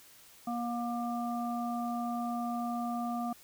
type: harmonic tone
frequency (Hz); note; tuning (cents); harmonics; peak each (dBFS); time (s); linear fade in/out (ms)
237.8; A#3; +35; 1 / 3 / 5; -34 / -36 / -41; 0.47-3.33; 5
effects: white hiss -57 dBFS RMS until 3.43 s